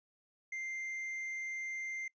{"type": "tone with tanh clipping", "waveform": "sine", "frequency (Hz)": 2093, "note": "C7", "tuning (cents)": 0, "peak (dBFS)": -39, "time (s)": [0.52, 2.08], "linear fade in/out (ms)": 5, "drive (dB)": 5, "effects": ["noise-tail reverb RT60 0.1 s tail -22 dB re dry", "resampled to 16000 Hz"]}